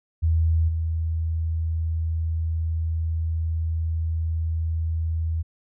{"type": "tone with level steps", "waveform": "sine", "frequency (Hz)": 81.2, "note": "E2", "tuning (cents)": -26, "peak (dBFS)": [-17, -22], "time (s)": [0.22, 5.43], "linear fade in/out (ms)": 20, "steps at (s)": 0.68, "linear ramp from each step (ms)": 10, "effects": []}